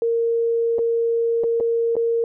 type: tone with dropouts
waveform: sine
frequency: 462.8 Hz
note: A#4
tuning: 13 cents flat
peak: -17 dBFS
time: 0.02-2.24 s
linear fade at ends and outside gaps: 1 ms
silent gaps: 0.784-0.79 / 1.436-1.44 / 1.601-1.607 / 1.955-1.966 s
effects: none